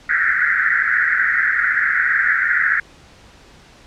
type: band-pass noise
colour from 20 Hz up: white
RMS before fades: -17 dBFS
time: 0.09-2.8 s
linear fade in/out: 5 ms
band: 1400 to 2000 Hz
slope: 96 dB/octave
effects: pink hiss -46 dBFS RMS until 3.86 s + low-pass 6000 Hz 12 dB/octave